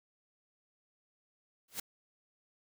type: noise with exponential growth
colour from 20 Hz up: white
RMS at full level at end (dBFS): -33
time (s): 1.68-1.8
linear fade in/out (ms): 5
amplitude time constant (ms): 24
effects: none